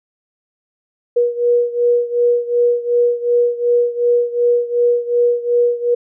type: beating tone pair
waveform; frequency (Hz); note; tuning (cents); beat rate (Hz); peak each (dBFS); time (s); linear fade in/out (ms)
sine; 480 / 482.7; B4 / B4; -49 / -40; 2.7; -14 / -17; 1.16-5.95; 10
effects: none